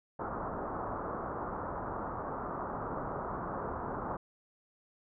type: low-pass noise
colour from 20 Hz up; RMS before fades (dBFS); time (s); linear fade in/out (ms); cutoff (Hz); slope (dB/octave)
white; -38; 0.19-4.17; 5; 1300; 48
effects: none